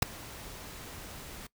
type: noise with ADSR envelope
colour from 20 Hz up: pink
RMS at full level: -21 dBFS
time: 0.02-1.47 s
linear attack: 6 ms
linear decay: 6 ms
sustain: -24 dB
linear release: 6 ms
effects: noise-tail reverb RT60 0.1 s tail -20 dB re dry